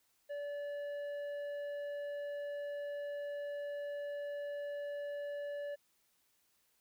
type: tone with tanh clipping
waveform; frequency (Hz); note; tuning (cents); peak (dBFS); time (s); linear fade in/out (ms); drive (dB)
sine; 577; D5; -31; -40; 0.29-5.76; 20; 8
effects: white hiss -75 dBFS RMS until 6.8 s